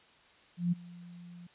sine tone with ADSR envelope, 174.61 Hz, F3, in tune, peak -24 dBFS, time 0.57-1.47 s, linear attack 150 ms, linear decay 19 ms, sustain -22 dB, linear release 5 ms, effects white hiss -61 dBFS RMS until 1.54 s + resampled to 8000 Hz

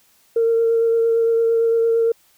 sine tone with vibrato, 458.3 Hz, A#4, 29 cents flat, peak -13 dBFS, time 0.36-2.12 s, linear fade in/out 5 ms, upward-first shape triangle, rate 8.8 Hz, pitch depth 16 cents each way, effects tanh soft clip ceiling -9 dBFS + white hiss -57 dBFS RMS until 2.37 s

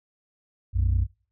sine tone pair together, 61 / 91.4 Hz, B1 / F#2, -21 / -21 cents, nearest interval perfect fifth, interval 700 cents, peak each -21 dBFS, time 0.73-1.07 s, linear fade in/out 50 ms, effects noise-tail reverb RT60 0.4 s tail -21 dB re dry + tanh soft clip ceiling -15 dBFS

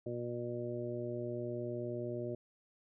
harmonic tone, 120.3 Hz, B2, 45 cents flat, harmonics 1 / 2 / 3 / 4 / 5, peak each -43 / -45 / -40 / -48 / -43 dBFS, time 0.06-2.35 s, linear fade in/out 5 ms, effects none

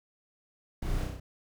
brown noise with echo, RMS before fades -34 dBFS, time 0.82-1.04 s, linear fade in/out 5 ms, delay 32 ms, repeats 5, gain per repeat -2 dB, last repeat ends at 1.2 s, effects none

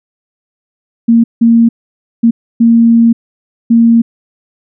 sine tone bursts at uneven times, 231.2 Hz, A#3, 14 cents flat, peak -3 dBFS, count 5, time 1.08-1.24 / 1.41-1.69 / 2.23-2.31 / 2.6-3.13 / 3.7-4.02 s, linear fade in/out 10 ms, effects none

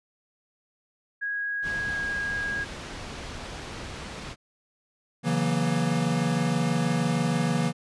sine tone with pitch glide, 1651 to 1639.6 Hz, G#6 to G#6, -11 to -23 cents, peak -27 dBFS, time 1.21-2.65 s, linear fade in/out 20 ms, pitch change -12 cents, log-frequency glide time 1.85-2 s
pink low-pass noise, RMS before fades -38 dBFS, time 1.62-4.36 s, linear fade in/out 50 ms, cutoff 5500 Hz, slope 12 dB/octave
square chord, F# dominant seventh, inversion second, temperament equal with one note detuned, 138.59 / 164.81 / 185 / 237.6 Hz, C#3 / E3 / F#3 / A#3, 0 / 0 / 0 / +33 cents, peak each -31 / -27 / -32 / -29 dBFS, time 5.23-7.73 s, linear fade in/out 50 ms
effects resampled to 24000 Hz

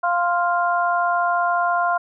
harmonic tone, 349.2 Hz, F4, in tune, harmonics 2 / 3 / 4, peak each -20 / -22 / -23 dBFS, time 0.03-1.98 s, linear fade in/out 10 ms, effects none

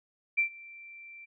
sine tone with ADSR envelope, 2349 Hz, D7, in tune, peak -21 dBFS, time 0.37-1.26 s, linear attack 18 ms, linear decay 100 ms, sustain -24 dB, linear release 21 ms, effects none

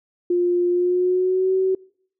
sine tone with pitch glide, 352.6 to 377.9 Hz, F4 to F#4, +17 to +37 cents, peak -16 dBFS, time 0.3-1.75 s, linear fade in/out 5 ms, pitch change +120 cents, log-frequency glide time 0.7-1.53 s, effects noise-tail reverb RT60 0.6 s tail -25 dB re dry

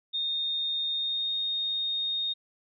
sine tone with pitch glide, 3673 to 3699 Hz, A#7 to A#7, -26 to -14 cents, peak -27 dBFS, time 0.13-2.34 s, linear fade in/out 20 ms, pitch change +12 cents, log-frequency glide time 0.91-1.33 s, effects none

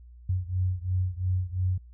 sine beating tone pair, 90.9 / 93.8 Hz, F#2 / F#2, -30 / +24 cents, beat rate 2.9 Hz, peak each -27 / -29 dBFS, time 0.29-1.78 s, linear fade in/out 5 ms, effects added 60 Hz sine -46 dBFS peak until 1.93 s

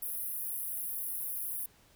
pink high-pass noise, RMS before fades -37 dBFS, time 0.02-1.66 s, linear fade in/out 5 ms, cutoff 10000 Hz, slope 96 dB/octave, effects pink hiss -63 dBFS RMS until 1.95 s

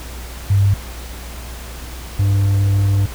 sine / triangle tone pair in turn, 99.2 / 99.2 Hz, G2 / G2, +21 / +21 cents, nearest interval unison, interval 0 cents, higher neither, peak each -10 dBFS, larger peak neither, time 0.5-0.74 / 2.19-3.06 s, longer second, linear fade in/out 5 ms, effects added 60 Hz sine -30 dBFS peak until 3.14 s + pink hiss -35 dBFS RMS until 3.14 s

